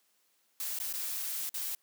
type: noise with dropouts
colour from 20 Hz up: blue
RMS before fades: -36 dBFS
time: 0.6-1.75 s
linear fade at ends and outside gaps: 1 ms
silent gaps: 0.789-0.8 / 0.927-0.937 / 1.493-1.542 s
effects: white hiss -72 dBFS RMS until 1.82 s + high-pass 200 Hz 12 dB/octave